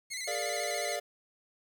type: tone with vibrato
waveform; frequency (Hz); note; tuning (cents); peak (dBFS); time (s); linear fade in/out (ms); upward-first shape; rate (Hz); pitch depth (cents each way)
15% pulse; 2087; C7; -5; -29; 0.1-0.97; 20; square; 14; 58
type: chord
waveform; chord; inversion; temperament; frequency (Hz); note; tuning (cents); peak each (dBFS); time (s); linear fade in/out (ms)
square; Bb dominant seventh; third; equal; 415.3 / 466.2 / 587.3 / 698.5; Ab4 / Bb4 / D5 / F5; 0 / 0 / 0 / 0; -43 / -42 / -37 / -38; 0.27-1; 10
effects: 10-bit